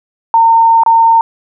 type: tone with dropouts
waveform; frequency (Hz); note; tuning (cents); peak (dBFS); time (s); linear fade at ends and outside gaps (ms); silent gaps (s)
sine; 912; A#5; -38; -4; 0.34-1.21; 1; 0.835-0.862
effects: none